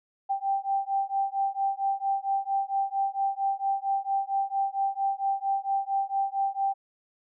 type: beating tone pair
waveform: sine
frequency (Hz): 783 / 787.4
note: G5 / G5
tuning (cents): -2 / +8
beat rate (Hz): 4.4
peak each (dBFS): -28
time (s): 0.29-6.74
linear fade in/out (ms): 20
effects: none